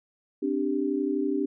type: chord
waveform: sine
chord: C suspended second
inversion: none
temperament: equal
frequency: 261.6 / 293.7 / 392 Hz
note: C4 / D4 / G4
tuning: 0 / 0 / 0 cents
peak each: -30 / -27 / -29 dBFS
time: 0.42-1.46 s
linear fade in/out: 10 ms
effects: none